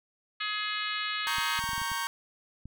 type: harmonic tone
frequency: 421.2 Hz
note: G#4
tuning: 24 cents sharp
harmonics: 3 / 4 / 5 / 6 / 7 / 8 / 9 / 10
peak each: -36 / -37 / -38 / -39 / -39 / -40 / -41 / -41 dBFS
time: 0.4-1.6 s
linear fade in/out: 10 ms
type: chord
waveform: sawtooth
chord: G diminished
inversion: first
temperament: equal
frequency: 932.3 / 1108.7 / 1568 Hz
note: Bb5 / Db6 / G6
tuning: 0 / 0 / 0 cents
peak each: -31 dBFS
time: 1.27-2.07 s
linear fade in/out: 0 ms
type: clicks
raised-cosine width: 5 ms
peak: -31 dBFS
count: 9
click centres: 1.384 / 1.591 / 1.64 / 1.691 / 1.733 / 1.78 / 1.817 / 1.917 / 2.656 s
effects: none